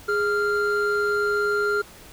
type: tone pair together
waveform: triangle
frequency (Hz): 413.7 / 1391.5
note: G#4 / F6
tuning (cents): -7 / -7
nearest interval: octave + major sixth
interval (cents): 2100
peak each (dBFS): -21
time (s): 0.08-1.82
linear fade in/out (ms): 10
effects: pink hiss -46 dBFS RMS until 2.12 s